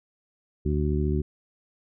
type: harmonic tone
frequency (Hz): 74.2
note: D2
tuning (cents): +18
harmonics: 1 / 2 / 3 / 4 / 5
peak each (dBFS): -25 / -28 / -31 / -34 / -30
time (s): 0.65-1.22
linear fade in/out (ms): 10
effects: none